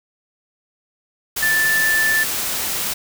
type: tone in noise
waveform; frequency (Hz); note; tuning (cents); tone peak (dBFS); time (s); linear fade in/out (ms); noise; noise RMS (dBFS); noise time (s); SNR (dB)
sine; 1760; A6; 0; -15; 1.42-2.24; 10; white; -23; 1.36-2.94; +5
effects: none